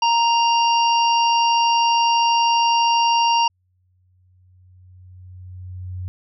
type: harmonic tone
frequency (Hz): 932.3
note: A#5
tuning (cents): 0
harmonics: 1 / 3 / 5 / 6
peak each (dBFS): -15 / -22 / -29 / -28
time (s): 0.02-3.48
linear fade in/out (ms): 5
type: tone with exponential growth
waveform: sine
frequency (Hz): 91.4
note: F#2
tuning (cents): -21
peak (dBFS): -25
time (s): 3.5-6.08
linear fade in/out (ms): 0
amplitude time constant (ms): 560
effects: none